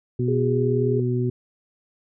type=harmonic tone; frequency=123.47 Hz; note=B2; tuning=in tune; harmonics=1 / 2 / 3; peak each=-22 / -27 / -26 dBFS; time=0.19-1.3 s; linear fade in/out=5 ms
type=tone; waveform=sine; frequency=410 Hz; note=G#4; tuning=22 cents flat; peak=-22 dBFS; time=0.28-1 s; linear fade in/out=5 ms
effects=none